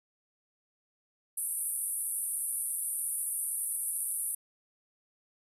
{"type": "band-pass noise", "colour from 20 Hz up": "pink", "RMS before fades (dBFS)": -34, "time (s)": [1.37, 4.35], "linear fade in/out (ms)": 5, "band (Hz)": [9000, 12000], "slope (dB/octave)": 96, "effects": []}